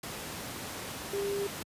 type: tone in noise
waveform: sine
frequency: 400.7 Hz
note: G4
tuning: 38 cents sharp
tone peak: -30 dBFS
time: 1.13-1.47 s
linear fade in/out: 5 ms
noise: pink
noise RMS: -39 dBFS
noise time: 0.03-1.63 s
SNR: +6 dB
effects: high-pass 100 Hz 12 dB/octave + resampled to 32000 Hz